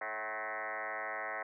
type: tone with frequency modulation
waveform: sine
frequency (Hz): 1296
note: E6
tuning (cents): -30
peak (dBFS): -36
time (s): 0.01-1.43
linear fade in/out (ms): 5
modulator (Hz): 107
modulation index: 7
effects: none